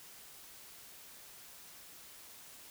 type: silence
effects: white hiss -54 dBFS RMS until 2.7 s